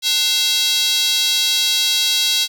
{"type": "tone with high-pass filter", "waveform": "square", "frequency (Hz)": 298.3, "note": "D4", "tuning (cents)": 27, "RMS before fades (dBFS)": -17, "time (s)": [0.02, 2.48], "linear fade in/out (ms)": 50, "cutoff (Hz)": 3800, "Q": 3.6, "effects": []}